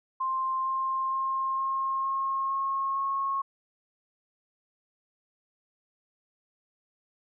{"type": "tone with pitch steps", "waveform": "sine", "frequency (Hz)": [1051, 1057.7, 1064.4, 1071.2, 1078.1, 1084.9, 1091.8], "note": ["C6", "C6", "C6", "C6", "C#6", "C#6", "C#6"], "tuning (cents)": [7, 18, 29, 40, -49, -38, -27], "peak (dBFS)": -26, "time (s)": [0.2, 3.42], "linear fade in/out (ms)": 10, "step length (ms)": 460, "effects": []}